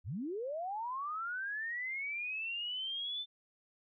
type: linear sweep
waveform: sine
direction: up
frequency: 64.6 to 3555 Hz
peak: -36 dBFS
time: 0.04-3.26 s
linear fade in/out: 50 ms
effects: none